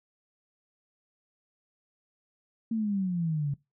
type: exponential sweep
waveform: sine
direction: down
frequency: 230.1 to 138.59 Hz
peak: -26 dBFS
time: 2.71-3.54 s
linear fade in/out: 5 ms
effects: noise-tail reverb RT60 0.2 s tail -21 dB re dry